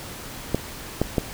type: clicks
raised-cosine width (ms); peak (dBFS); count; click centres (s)
2; -6; 3; 0.546 / 1.016 / 1.182
effects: pink hiss -37 dBFS RMS until 1.33 s